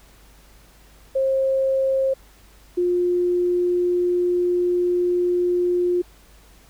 sine tone pair in turn, 534 / 354.8 Hz, C5 / F4, +35 / +27 cents, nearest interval perfect fifth, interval 708 cents, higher first, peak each -17 dBFS, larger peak neither, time 1.15-2.14 / 2.77-6.02 s, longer second, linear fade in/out 10 ms, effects added 50 Hz sine -50 dBFS peak until 6.69 s + pink hiss -53 dBFS RMS until 6.69 s

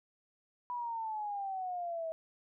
sine exponential sweep, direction down, 987.8 to 640 Hz, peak -35 dBFS, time 0.7-2.12 s, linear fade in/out 0 ms, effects none

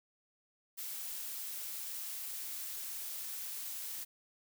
blue noise, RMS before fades -42 dBFS, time 0.77-4.05 s, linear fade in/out 20 ms, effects none

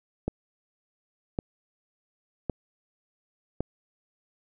click train, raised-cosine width 2 ms, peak -14 dBFS, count 4, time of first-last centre 0.28-3.606 s, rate 0.902 Hz, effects none

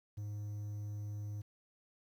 triangle tone with quantisation, 104 Hz, G#2, 3 cents sharp, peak -37 dBFS, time 0.17-1.42 s, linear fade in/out 10 ms, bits 11, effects none

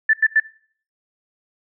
sine tone bursts, 1760 Hz, A6, in tune, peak -11 dBFS, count 3, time 0.09-0.4 s, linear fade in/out 5 ms, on 44 ms, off 89 ms, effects noise-tail reverb RT60 0.5 s tail -19 dB re dry

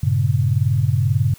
sine chord, G diminished, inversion none, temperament equal, 98 / 116.54 / 138.59 Hz, G2 / Bb2 / Db3, 0 / 0 / 0 cents, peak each -19 dBFS, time 0.03-1.34 s, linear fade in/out 5 ms, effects white hiss -47 dBFS RMS until 1.38 s

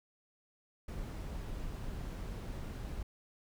brown noise, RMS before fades -41 dBFS, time 0.88-3.03 s, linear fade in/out 5 ms, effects none

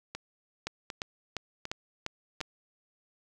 two click trains, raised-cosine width 0.2 ms, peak -20 / -16 dBFS, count 4 / 6, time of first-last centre 0.15-2.406 / 0.67-2.412 s, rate 1.33 / 2.87 Hz, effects none

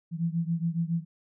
sine beating tone pair, 164.81 / 172.01 Hz, E3 / F3, 0 / -26 cents, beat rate 7.2 Hz, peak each -28 / -30 dBFS, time 0.11-1.05 s, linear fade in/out 50 ms, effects none

